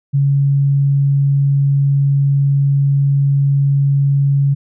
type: tone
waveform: sine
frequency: 139.7 Hz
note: C#3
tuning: 14 cents sharp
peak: -10 dBFS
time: 0.13-4.55 s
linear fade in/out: 20 ms
effects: none